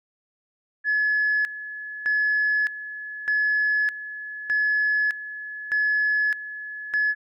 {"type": "tone with tremolo", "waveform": "sine", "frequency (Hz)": 1706, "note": "G#6", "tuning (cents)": 46, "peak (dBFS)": -18, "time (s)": [0.84, 7.15], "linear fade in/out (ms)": 50, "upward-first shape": "square", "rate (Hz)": 0.82, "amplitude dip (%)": 80, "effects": ["tanh soft clip ceiling -15 dBFS"]}